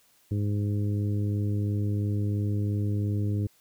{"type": "harmonic tone", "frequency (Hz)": 102.9, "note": "G#2", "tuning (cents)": -16, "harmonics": [1, 2, 3, 4, 5], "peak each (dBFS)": [-25, -34, -35, -41, -48], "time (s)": [0.31, 3.47], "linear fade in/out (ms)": 5, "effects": ["white hiss -63 dBFS RMS until 3.6 s"]}